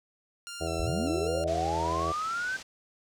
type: tone with vibrato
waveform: 10% pulse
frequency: 1371 Hz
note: F6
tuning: 32 cents flat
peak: -30 dBFS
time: 0.47-1.44 s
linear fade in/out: 0 ms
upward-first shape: square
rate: 2.5 Hz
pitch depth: 33 cents each way
type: harmonic tone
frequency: 82.41 Hz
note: E2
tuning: in tune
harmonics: 1 / 2 / 4 / 5 / 6 / 7 / 8 / 9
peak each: -35 / -40 / -37 / -38 / -40 / -39 / -36 / -40 dBFS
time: 0.6-2.13 s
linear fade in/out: 20 ms
type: linear sweep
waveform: sine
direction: up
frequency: 37.56 to 1568 Hz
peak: -29 dBFS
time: 0.79-2.57 s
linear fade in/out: 10 ms
type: low-pass noise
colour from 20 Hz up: white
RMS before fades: -45 dBFS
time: 1.47-2.63 s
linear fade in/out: 10 ms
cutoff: 6700 Hz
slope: 24 dB/octave
effects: none